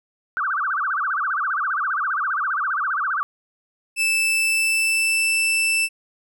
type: tone with vibrato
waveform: sine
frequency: 1333 Hz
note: E6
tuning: 19 cents sharp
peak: -20 dBFS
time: 0.37-3.23 s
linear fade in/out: 0 ms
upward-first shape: sine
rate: 15 Hz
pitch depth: 290 cents each way
type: tone with pitch glide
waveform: 40% pulse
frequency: 2637 to 2655 Hz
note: E7 to E7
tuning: 0 to +12 cents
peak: -17 dBFS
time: 3.96-5.89 s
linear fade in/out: 50 ms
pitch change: +12 cents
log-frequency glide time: 4.08-5.35 s
effects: none